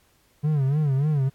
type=tone with vibrato; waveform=triangle; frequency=143.2 Hz; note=D3; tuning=43 cents flat; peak=-17 dBFS; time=0.43-1.3 s; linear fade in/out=20 ms; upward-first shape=sine; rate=3.4 Hz; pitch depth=140 cents each way; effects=pink hiss -62 dBFS RMS until 1.34 s + AAC 64 kbps